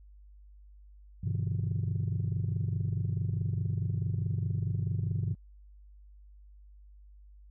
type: chord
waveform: sine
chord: E minor seventh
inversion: first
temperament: just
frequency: 98.89 / 123.61 / 148.33 / 164.81 Hz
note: G2 / B2 / D3 / E3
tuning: +16 / +2 / +18 / 0 cents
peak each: -30 / -32 / -36 / -36 dBFS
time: 1.23-5.35 s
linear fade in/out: 10 ms
effects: tanh soft clip ceiling -23 dBFS + added 50 Hz sine -51 dBFS peak until 7.5 s